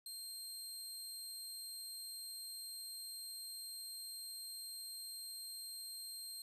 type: tone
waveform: 20% pulse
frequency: 4186 Hz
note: C8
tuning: in tune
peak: -40 dBFS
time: 0.06-6.42 s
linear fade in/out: 2 ms
effects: resampled to 32000 Hz + 12-bit